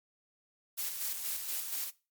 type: noise with tremolo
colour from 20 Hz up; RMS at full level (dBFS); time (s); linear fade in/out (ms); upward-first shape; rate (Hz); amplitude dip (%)
blue; -35; 0.77-1.91; 20; square; 4.2; 40
effects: noise-tail reverb RT60 0.3 s tail -19 dB re dry + MP3 96 kbps